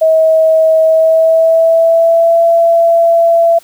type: tone with pitch glide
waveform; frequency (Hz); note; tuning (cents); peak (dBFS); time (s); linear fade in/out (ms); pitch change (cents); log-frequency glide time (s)
sine; 640 to 671.8; D#5 to E5; +49 to +33; -5; 0.01-3.59; 10; +84; 0.83-2.43
effects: white hiss -43 dBFS RMS until 3.63 s